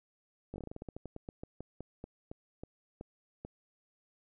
slowing click train, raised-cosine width 2 ms, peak -29 dBFS, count 22, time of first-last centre 0.54-3.45 s, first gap 19 ms, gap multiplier 1.17, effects none

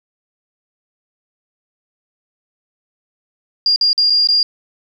sine tone with dropouts, 4813 Hz, D8, 42 cents sharp, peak -10 dBFS, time 3.66-4.43 s, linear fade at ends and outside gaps 2 ms, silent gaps 3.761-3.811 / 3.931-3.978 / 4.099-4.103 / 4.273-4.287 s, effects 8-bit

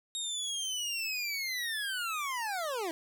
25% pulse linear sweep, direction down, 3751 to 311.1 Hz, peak -29 dBFS, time 0.15-2.91 s, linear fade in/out 0 ms, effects none

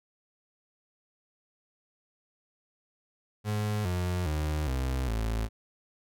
35% pulse tone with pitch steps, 105.5 / 89.75 / 76.34 / 64.94 / 55.24 Hz, G#2 / F2 / D#2 / C2 / A1, +28 / +48 / -32 / -12 / +8 cents, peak -26 dBFS, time 3.44-5.49 s, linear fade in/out 50 ms, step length 410 ms, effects none

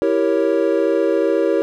triangle chord, E diminished seventh, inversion none, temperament equal, 329.6 / 392 / 466.2 / 554.4 Hz, E4 / G4 / Bb4 / Db5, 0 / 0 / 0 / 0 cents, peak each -18 dBFS, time 0.02-1.62 s, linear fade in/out 0 ms, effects none

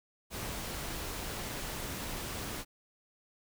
pink noise, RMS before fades -39 dBFS, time 0.3-2.65 s, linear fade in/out 50 ms, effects none

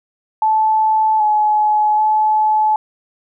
sine tone with pitch steps, 871 / 849 / 860 Hz, A5 / G#5 / A5, -18 / +38 / -40 cents, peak -11 dBFS, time 0.42-2.76 s, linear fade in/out 2 ms, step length 780 ms, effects none

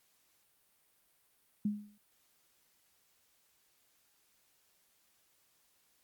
sine tone with exponential decay, 207.7 Hz, G#3, in tune, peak -27 dBFS, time 1.65-1.98 s, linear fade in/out 5 ms, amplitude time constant 71 ms, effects white hiss -72 dBFS RMS until 6.03 s + Opus 48 kbps

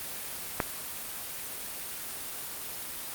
click, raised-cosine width 0.5 ms, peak -9 dBFS, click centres 0.602 s, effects white hiss -38 dBFS RMS until 3.14 s + Opus 32 kbps

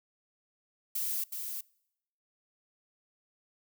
violet noise with echo, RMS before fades -33 dBFS, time 0.95-1.24 s, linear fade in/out 5 ms, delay 370 ms, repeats 1, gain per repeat -5 dB, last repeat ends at 1.61 s, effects noise-tail reverb RT60 0.8 s tail -25 dB re dry

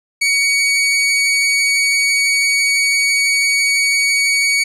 sawtooth tone, 2247 Hz, C#7, 23 cents sharp, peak -9 dBFS, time 0.21-4.64 s, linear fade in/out 10 ms, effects resampled to 24000 Hz + 8-bit

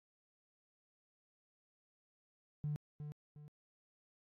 triangle tone with echo, 148.7 Hz, D3, 22 cents sharp, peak -32 dBFS, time 2.64-2.76 s, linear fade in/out 0 ms, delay 360 ms, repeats 2, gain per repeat -9 dB, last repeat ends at 3.48 s, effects tanh soft clip ceiling -33 dBFS + AAC 48 kbps

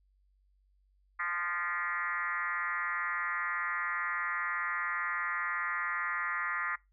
sine tone with frequency modulation, 1568 Hz, G6, in tune, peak -31 dBFS, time 1.19-6.76 s, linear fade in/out 10 ms, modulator 175 Hz, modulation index 2.8, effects noise-tail reverb RT60 0.2 s tail -21 dB re dry + added 48 Hz sine -66 dBFS peak until 6.92 s

